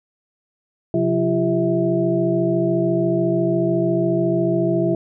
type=tone cluster; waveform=sine; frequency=131.7 / 177.8 / 339.6 / 393.7 / 650 Hz; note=C3 / F3 / F4 / G4 / E5; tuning=+12 / +31 / -48 / +8 / -24 cents; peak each=-25 / -23 / -19 / -26 / -23 dBFS; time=0.94-4.95 s; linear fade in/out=2 ms; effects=none